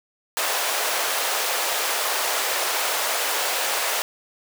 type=high-pass noise; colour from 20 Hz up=pink; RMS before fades=-24 dBFS; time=0.37-4.02 s; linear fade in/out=0 ms; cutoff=520 Hz; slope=24 dB/octave; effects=none